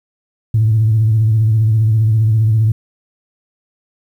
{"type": "tone with vibrato", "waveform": "sine", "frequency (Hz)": 110, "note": "A2", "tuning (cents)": 0, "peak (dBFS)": -8, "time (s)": [0.54, 2.72], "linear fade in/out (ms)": 5, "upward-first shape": "sine", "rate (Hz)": 15, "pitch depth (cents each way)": 58, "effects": ["tanh soft clip ceiling -5 dBFS", "8-bit"]}